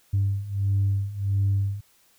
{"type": "beating tone pair", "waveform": "sine", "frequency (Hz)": [98, 99.5], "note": ["G2", "G2"], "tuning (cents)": [0, 26], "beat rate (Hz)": 1.5, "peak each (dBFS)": [-25, -22], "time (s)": [0.13, 1.81], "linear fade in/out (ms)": 10, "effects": ["tanh soft clip ceiling -16 dBFS", "white hiss -61 dBFS RMS until 2.18 s"]}